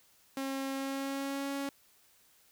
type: tone with pitch glide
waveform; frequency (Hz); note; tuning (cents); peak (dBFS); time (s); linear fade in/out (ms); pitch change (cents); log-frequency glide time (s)
sawtooth; 270 to 277.8; C#4 to C#4; -45 to +4; -30; 0.37-1.69; 2; +49; 0.7-1.51
effects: white hiss -65 dBFS RMS until 2.51 s